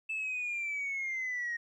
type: linear sweep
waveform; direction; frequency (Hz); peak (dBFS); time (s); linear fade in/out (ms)
sine; down; 2637 to 1864.7; -31; 0.09-1.57; 10
effects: tanh soft clip ceiling -30 dBFS + 12-bit